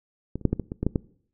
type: clicks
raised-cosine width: 3 ms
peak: -17 / -28 / -6 / -10 / -15 / -18 / -13 / -9 / -9 dBFS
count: 9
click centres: 0.356 / 0.413 / 0.453 / 0.53 / 0.597 / 0.719 / 0.83 / 0.866 / 0.958 s
effects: noise-tail reverb RT60 0.6 s tail -22 dB re dry